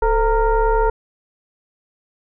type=tone with frequency modulation; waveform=sine; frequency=442.8 Hz; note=A4; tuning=11 cents sharp; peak=-13 dBFS; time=0.02-0.9 s; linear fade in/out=5 ms; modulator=478 Hz; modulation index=1.3; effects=none